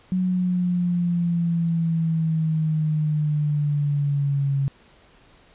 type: exponential sweep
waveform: sine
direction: down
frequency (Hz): 185 to 137.3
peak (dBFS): -19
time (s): 0.12-4.68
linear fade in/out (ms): 0
effects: pink hiss -54 dBFS RMS until 5.54 s + resampled to 8000 Hz